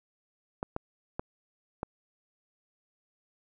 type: clicks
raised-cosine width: 1 ms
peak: -18 dBFS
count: 4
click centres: 0.629 / 0.764 / 1.195 / 1.831 s
effects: none